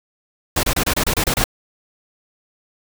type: noise bursts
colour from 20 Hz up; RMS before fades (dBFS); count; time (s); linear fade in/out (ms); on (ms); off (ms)
pink; -18; 9; 0.56-1.441; 5; 73; 28
effects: none